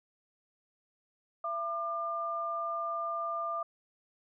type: tone pair together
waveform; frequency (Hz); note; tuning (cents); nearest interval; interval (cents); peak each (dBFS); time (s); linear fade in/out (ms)
sine; 672 / 1199; E5 / D6; +33 / +36; minor seventh; 1003; -37 / -33; 1.44-3.63; 5
effects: none